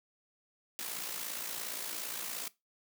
white noise with amplitude modulation, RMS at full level -37 dBFS, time 0.79-2.48 s, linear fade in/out 0 ms, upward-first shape sine, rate 57.2 Hz, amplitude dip 55%, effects noise-tail reverb RT60 0.2 s tail -19 dB re dry + high-pass 200 Hz 12 dB/octave

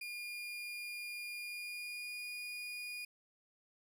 35% pulse tone with pitch glide, 2422 to 2447 Hz, D#7 to D#7, -47 to -29 cents, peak -40 dBFS, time 0.01-3.05 s, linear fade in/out 5 ms, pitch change +18 cents, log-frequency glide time 1.37-2.27 s, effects none

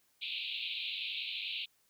pink band-pass noise, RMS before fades -39 dBFS, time 0.21-1.66 s, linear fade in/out 20 ms, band 2400 to 4100 Hz, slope 96 dB/octave, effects white hiss -72 dBFS RMS until 1.89 s

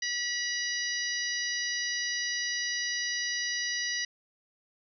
harmonic tone, 970 Hz, B5, 31 cents flat, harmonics 2 / 3 / 4 / 5 / 6, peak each -33 / -39 / -40 / -35 / -36 dBFS, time 0.02-4.05 s, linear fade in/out 5 ms, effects none

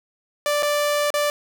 sawtooth tone with dropouts, 587 Hz, D5, 1 cent flat, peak -15 dBFS, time 0.46-1.3 s, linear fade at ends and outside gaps 1 ms, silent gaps 0.625-0.63 / 1.104-1.14 s, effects none

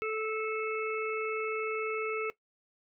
harmonic tone, 437 Hz, A4, 12 cents flat, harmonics 1 / 3 / 5 / 6, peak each -32 / -37 / -39 / -40 dBFS, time 0.02-2.3 s, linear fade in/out 0 ms, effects noise-tail reverb RT60 0.1 s tail -18 dB re dry

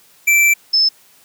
square / sine tone pair in turn, 2336 / 5244 Hz, D7 / E8, -10 / -10 cents, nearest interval octave + major second, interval 1400 cents, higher second, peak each -10 dBFS, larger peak neither, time 0.27-0.54 / 0.73-0.89 s, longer first, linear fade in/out 10 ms, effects white hiss -50 dBFS RMS until 1.24 s + high-pass 100 Hz 12 dB/octave

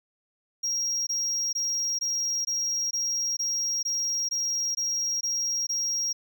triangle tone bursts, 5620 Hz, F8, 10 cents sharp, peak -24 dBFS, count 12, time 0.63-6.13 s, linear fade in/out 10 ms, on 440 ms, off 20 ms, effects 11-bit

